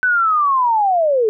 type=linear sweep; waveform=sine; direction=down; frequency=1520 to 415.3 Hz; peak=-12 dBFS; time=0.03-1.29 s; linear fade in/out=0 ms; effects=none